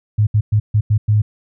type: tone bursts at uneven times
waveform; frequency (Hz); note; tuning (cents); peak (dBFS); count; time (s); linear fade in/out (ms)
sine; 106.1; G#2; +38; -10; 6; 0.18-0.27 / 0.34-0.41 / 0.52-0.6 / 0.74-0.81 / 0.9-0.98 / 1.08-1.22; 10
effects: none